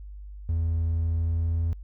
triangle tone with pitch glide, 82.41 to 83.13 Hz, E2 to E2, 0 to +15 cents, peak -20 dBFS, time 0.49-1.73 s, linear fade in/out 0 ms, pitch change +15 cents, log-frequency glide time 0.93-1.5 s, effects tanh soft clip ceiling -17 dBFS + added 50 Hz sine -38 dBFS peak until 1.83 s

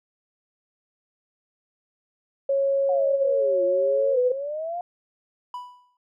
sine tone with pitch glide, 550 to 498.6 Hz, C#5 to B4, -14 to +16 cents, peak -19 dBFS, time 2.49-4.32 s, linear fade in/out 5 ms, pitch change -170 cents, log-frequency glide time 4.12-4.18 s
sine exponential two-way sweep, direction down then up, 740 to 346.2 to 717 Hz, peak -27 dBFS, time 2.89-4.81 s, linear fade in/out 2 ms, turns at 3.64 s
triangle tone with exponential decay, 987.8 Hz, B5, in tune, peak -27 dBFS, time 5.54-5.97 s, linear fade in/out 2 ms, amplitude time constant 92 ms
effects none

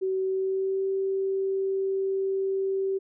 sine tone with pitch glide, 379 to 386.5 Hz, F#4 to G4, +42 to -24 cents, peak -24 dBFS, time 0.01-2.99 s, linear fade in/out 20 ms, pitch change +34 cents, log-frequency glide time 0.21-0.87 s, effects none

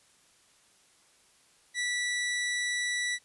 sawtooth tone, 1958 Hz, B6, 15 cents flat, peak -25 dBFS, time 1.74-3.19 s, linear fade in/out 50 ms, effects white hiss -63 dBFS RMS until 3.24 s + resampled to 24000 Hz

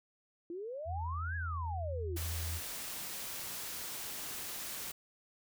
sine exponential two-way sweep, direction up then down, 329.6 to 1700 to 329.6 Hz, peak -39 dBFS, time 0.5-2.17 s, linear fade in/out 2 ms, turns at 1.36 s
sine tone with pitch glide, 83.4 to 82.25 Hz, E2 to E2, +21 to -3 cents, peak -36 dBFS, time 0.85-2.61 s, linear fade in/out 50 ms, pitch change -24 cents, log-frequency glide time 1.96-2.08 s
white noise, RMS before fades -42 dBFS, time 2.16-4.92 s, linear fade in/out 10 ms
effects none

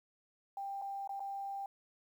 sine tone with dropouts, 791 Hz, G5, 15 cents sharp, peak -38 dBFS, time 0.57-1.66 s, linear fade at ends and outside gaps 2 ms, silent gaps 0.816-0.82 / 1.075-1.092 / 1.196-1.203 s, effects 11-bit

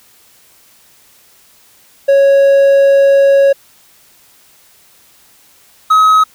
triangle tone pair in turn, 553 / 1274.1 Hz, C#5 / D#6, -4 / +41 cents, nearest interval octave + major second, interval 1445 cents, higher second, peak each -3 dBFS, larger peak neither, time 2.08-3.53 / 5.9-6.24 s, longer first, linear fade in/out 10 ms, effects white hiss -47 dBFS RMS until 6.34 s

